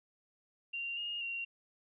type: tone with pitch steps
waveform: sine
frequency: 2771 / 2845 / 2757 Hz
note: F7 / F7 / F7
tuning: -14 / +31 / -23 cents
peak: -36 dBFS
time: 0.73-1.45 s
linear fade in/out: 10 ms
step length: 240 ms
effects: none